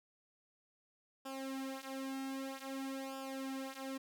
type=tone with flanger; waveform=sawtooth; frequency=268.1 Hz; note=C4; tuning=42 cents sharp; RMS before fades=-43 dBFS; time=1.25-3.98 s; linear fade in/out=10 ms; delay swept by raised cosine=0.48 to 5.48 ms; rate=0.52 Hz; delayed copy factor=-0.85; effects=none